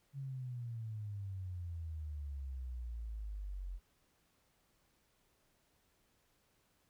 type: exponential sweep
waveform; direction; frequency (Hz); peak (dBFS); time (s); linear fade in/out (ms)
sine; down; 140 to 44; -40; 0.13-3.8; 50
effects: pink hiss -75 dBFS RMS until 6.89 s